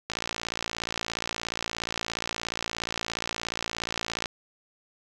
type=click train; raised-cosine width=0.2 ms; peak=-12 dBFS; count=238; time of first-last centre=0.1-4.258 s; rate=57 Hz; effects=none